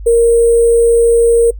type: tone with sample-and-hold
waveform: sine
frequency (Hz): 466.2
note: A#4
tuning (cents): 0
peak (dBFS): -5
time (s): 0.06-1.51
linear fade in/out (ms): 10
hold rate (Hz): 8820
effects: noise-tail reverb RT60 0.1 s tail -21 dB re dry + added 50 Hz sine -24 dBFS peak until 1.59 s